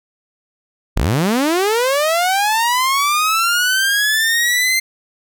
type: linear sweep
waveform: sawtooth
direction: up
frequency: 30.87 to 2093 Hz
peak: -10 dBFS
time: 0.96-4.8 s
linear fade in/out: 10 ms
effects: none